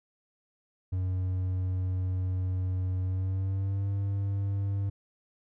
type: tone with pitch glide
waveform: triangle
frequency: 92.5 to 99.14 Hz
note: F#2 to G2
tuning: 0 to +20 cents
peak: -25 dBFS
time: 0.92-4.9 s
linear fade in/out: 10 ms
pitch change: +120 cents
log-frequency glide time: 3.02-3.88 s
effects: none